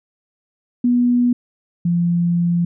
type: tone pair in turn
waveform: sine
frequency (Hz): 243.9 / 172.46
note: B3 / F3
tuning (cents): -21 / -21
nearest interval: tritone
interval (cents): 600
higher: first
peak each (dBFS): -12 / -14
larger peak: first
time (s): 0.84-1.33 / 1.85-2.65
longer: second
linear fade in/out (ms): 5
effects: none